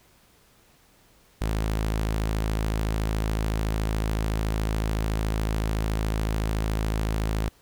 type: tone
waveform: sawtooth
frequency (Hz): 53.8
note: A1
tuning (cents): -38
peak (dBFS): -20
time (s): 1.41-7.49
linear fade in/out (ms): 5
effects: pink hiss -59 dBFS RMS until 7.61 s